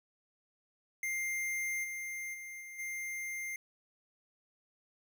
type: tone with level steps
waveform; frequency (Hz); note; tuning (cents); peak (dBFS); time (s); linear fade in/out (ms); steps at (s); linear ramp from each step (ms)
square; 2100; C7; +6; -34 / -39 / -44 / -46 / -38; 1.03-3.56; 2; 1.83 / 2.33 / 2.6 / 2.78; 20
effects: none